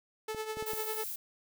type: tone with tremolo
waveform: sawtooth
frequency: 435.6 Hz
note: A4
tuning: 17 cents flat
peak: -29 dBFS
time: 0.28-1.04 s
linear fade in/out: 5 ms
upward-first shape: triangle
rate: 10 Hz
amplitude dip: 70%
type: clicks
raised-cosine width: 2 ms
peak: -30 dBFS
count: 4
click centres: 0.347 / 0.571 / 0.625 / 0.734 s
type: noise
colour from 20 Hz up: violet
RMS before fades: -39 dBFS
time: 0.66-1.16 s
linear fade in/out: 5 ms
effects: none